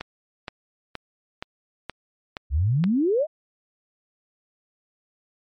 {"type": "click train", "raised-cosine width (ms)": 0.3, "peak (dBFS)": -15, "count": 7, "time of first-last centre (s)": [0.01, 2.84], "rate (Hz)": 2.12}
{"type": "exponential sweep", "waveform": "sine", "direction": "up", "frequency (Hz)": [63.4, 659.3], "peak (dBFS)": -18, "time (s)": [2.5, 3.27], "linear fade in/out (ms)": 50}
{"effects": ["MP3 48 kbps"]}